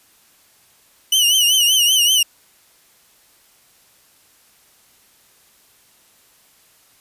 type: tone with vibrato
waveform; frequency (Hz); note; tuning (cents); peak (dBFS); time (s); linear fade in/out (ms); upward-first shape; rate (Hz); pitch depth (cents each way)
sawtooth; 2960; F#7; 0; -9; 1.12-2.23; 5; triangle; 5.2; 110
effects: white hiss -54 dBFS RMS until 7 s + resampled to 32000 Hz